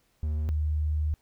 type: tone pair in turn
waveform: triangle / sine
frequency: 76.2 / 76.2 Hz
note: D#2 / D#2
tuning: -36 / -36 cents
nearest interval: unison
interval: 0 cents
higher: neither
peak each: -24 dBFS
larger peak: neither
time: 0.23-0.49 / 0.49-1.14 s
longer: second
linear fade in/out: 0 ms
effects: pink hiss -69 dBFS RMS until 1.21 s